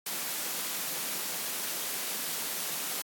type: high-pass noise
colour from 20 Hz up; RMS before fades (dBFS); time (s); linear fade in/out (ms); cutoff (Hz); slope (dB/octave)
white; -34; 0.06-3.02; 5; 150; 48
effects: AAC 64 kbps